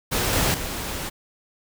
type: noise with level steps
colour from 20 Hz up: pink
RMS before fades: -23 / -21 / -30 dBFS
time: 0.11-1.1 s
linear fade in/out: 20 ms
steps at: 0.33 / 0.54 s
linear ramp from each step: 2 ms
effects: none